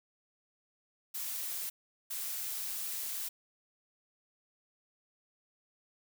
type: noise bursts at uneven times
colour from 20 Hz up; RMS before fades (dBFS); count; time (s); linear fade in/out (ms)
blue; -38; 2; 1.14-1.7 / 2.1-3.29; 10
effects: none